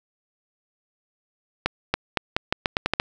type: accelerating click train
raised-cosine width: 0.3 ms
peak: -4 dBFS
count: 10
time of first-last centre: 1.66-2.999 s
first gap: 280 ms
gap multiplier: 0.83
effects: none